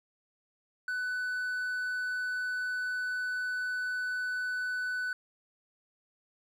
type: tone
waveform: triangle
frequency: 1496 Hz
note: F#6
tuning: 19 cents sharp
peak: -29 dBFS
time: 0.88-5.13 s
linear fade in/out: 2 ms
effects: none